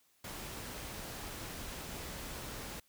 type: noise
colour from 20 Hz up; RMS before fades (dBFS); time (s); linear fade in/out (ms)
pink; -44; 0.24-2.8; 5
effects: white hiss -71 dBFS RMS until 2.88 s